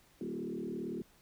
sine tone with frequency modulation, 292.8 Hz, D4, 5 cents flat, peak -36 dBFS, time 0.21-1.02 s, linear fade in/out 2 ms, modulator 37.9 Hz, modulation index 2.8, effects pink hiss -65 dBFS RMS until 1.21 s

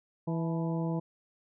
harmonic tone with a mistuned harmonic, 164.5 Hz, E3, 3 cents flat, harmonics 1 / 2 / 3 / 4 / 5 / 6, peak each -30 / -36 / -40 / -42 / -44 / -46 dBFS, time 0.27-1 s, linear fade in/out 10 ms, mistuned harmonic 5, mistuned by +74 cents, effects none

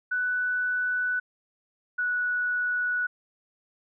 sine tone pair in turn, 1489 / 1471.9 Hz, F#6 / F#6, +11 / -9 cents, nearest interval unison, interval 20 cents, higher first, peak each -24 dBFS, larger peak neither, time 0.11-1.2 / 1.98-3.07 s, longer neither, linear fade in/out 10 ms, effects none

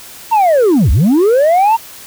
sine linear two-way sweep, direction down then up, 932 to 53.8 to 932 Hz, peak -4 dBFS, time 0.31-1.77 s, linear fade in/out 20 ms, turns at 0.91 s, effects tanh soft clip ceiling -6 dBFS + white hiss -34 dBFS RMS until 2.06 s

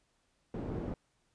white low-pass noise, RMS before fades -38 dBFS, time 0.54-0.94 s, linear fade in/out 2 ms, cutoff 320 Hz, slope 12 dB/octave, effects pink hiss -75 dBFS RMS until 1.34 s + resampled to 22050 Hz

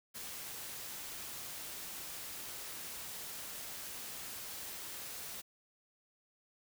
white noise, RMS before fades -45 dBFS, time 0.14-5.42 s, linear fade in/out 20 ms, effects none

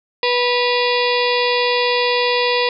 harmonic tone with a mistuned harmonic, 489.5 Hz, B4, 15 cents flat, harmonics 1 / 2 / 4 / 5 / 6 / 7 / 8 / 9 / 10, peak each -18 / -21 / -24 / -25 / -26 / -26 / -27 / -28 / -28 dBFS, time 0.23-2.69 s, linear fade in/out 2 ms, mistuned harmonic 6, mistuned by -97 cents, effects none

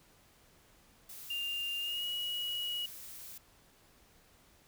blue noise, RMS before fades -48 dBFS, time 1.09-3.38 s, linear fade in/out 5 ms
sine tone with pitch glide, 2800 to 2907 Hz, F7 to F#7, +4 to -31 cents, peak -34 dBFS, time 1.3-2.86 s, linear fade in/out 5 ms, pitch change +65 cents, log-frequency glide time 1.79-2.07 s
effects pink hiss -64 dBFS RMS until 4.67 s

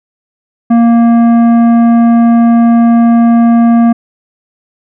triangle tone with tanh clipping, 233.1 Hz, A#3, in tune, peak -5 dBFS, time 0.7-3.93 s, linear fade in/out 10 ms, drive 15 dB, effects none

